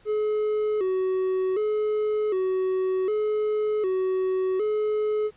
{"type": "tone with vibrato", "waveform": "triangle", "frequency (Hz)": 399.4, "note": "G4", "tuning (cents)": 32, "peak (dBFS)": -20, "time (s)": [0.05, 5.31], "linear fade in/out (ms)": 50, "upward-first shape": "square", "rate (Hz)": 0.66, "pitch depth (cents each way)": 110, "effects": ["pink hiss -58 dBFS RMS until 5.36 s", "resampled to 8000 Hz"]}